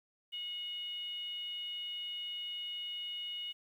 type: tone with frequency modulation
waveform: sine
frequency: 2905 Hz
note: F#7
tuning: 32 cents flat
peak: -38 dBFS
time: 0.32-3.53 s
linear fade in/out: 20 ms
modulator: 724 Hz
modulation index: 0.35
effects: 11-bit